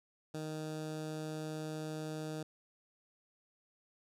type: tone with notch filter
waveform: 15% pulse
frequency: 155.4 Hz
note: D#3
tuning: 2 cents flat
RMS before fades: -41 dBFS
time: 0.34-2.43 s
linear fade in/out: 5 ms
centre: 2100 Hz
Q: 1.1
effects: low-pass 11000 Hz 12 dB/octave